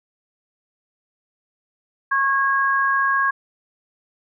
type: tone pair together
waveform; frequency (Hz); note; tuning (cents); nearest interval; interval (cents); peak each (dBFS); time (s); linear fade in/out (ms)
sine; 1094.6 / 1640; C#6 / G#6; -22 / -22; perfect fifth; 700; -19; 2.11-3.31; 10
effects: none